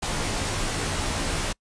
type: noise with comb filter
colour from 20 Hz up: pink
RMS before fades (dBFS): -27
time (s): 0.02-1.53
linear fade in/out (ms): 10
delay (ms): 16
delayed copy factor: -0.65
effects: noise-tail reverb RT60 0.1 s tail -26 dB re dry + resampled to 22050 Hz